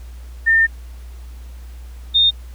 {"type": "tone pair in turn", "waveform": "sine", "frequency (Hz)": [1809, 3659], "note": ["A6", "A#7"], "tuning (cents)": [48, -33], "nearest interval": "octave", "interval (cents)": 1219, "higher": "second", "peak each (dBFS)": -10, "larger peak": "neither", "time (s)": [[0.46, 0.67], [2.14, 2.31]], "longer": "first", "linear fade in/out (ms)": 20, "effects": ["added 60 Hz sine -32 dBFS peak until 2.54 s", "pink hiss -50 dBFS RMS until 2.54 s"]}